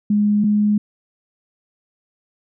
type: tone pair in turn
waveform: sine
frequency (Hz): 207.7 / 208.8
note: G#3 / G#3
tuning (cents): 0 / +10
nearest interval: unison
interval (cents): 10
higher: second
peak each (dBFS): -13 / -13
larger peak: neither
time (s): 0.1-0.44 / 0.44-0.78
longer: neither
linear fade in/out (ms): 5
effects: none